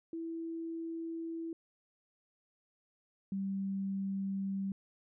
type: tone pair in turn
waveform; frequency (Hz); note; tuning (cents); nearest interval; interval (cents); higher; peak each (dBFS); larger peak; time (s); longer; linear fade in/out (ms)
sine; 329.6 / 194.8; E4 / G3; 0 / -11; major sixth; 911; first; -37 / -33; second; 0.13-1.53 / 3.32-4.72; neither; 2
effects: none